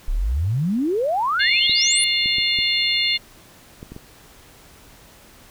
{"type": "exponential sweep", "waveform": "sine", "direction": "up", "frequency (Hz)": [30.87, 10390], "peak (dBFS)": -18, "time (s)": [0.08, 2.04], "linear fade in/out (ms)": 0}
{"type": "harmonic tone", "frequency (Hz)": 707, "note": "F5", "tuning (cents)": 21, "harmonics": [3, 4, 5, 6], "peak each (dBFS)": [-23, -23, -23, -23], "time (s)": [1.39, 3.18], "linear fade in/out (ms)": 20}
{"type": "clicks", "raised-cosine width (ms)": 3, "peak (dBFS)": -22, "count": 7, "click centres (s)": [1.696, 2.259, 2.384, 2.588, 3.829, 3.92, 3.964]}
{"effects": ["pink hiss -48 dBFS RMS until 5.5 s"]}